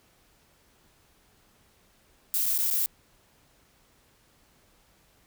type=noise with dropouts; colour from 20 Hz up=violet; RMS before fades=-26 dBFS; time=2.34-2.86 s; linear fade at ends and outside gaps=0 ms; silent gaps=2.458-2.462 / 2.578-2.587 / 2.702-2.71 s; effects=pink hiss -63 dBFS RMS until 5.26 s